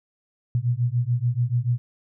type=beating tone pair; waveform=sine; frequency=117.9 / 124.8 Hz; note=A#2 / B2; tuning=+20 / +19 cents; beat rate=6.9 Hz; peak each=-23 dBFS; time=0.55-1.78 s; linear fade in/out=0 ms; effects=none